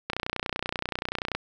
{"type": "click train", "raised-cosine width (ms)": 0.3, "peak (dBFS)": -12, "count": 39, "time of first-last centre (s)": [0.1, 1.35], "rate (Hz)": 30.4, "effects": []}